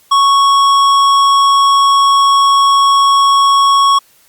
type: tone with hard clipping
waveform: sine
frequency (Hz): 1108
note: C#6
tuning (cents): -1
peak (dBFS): -8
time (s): 0.11-3.99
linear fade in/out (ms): 10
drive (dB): 12
effects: white hiss -49 dBFS RMS until 4.28 s + Opus 48 kbps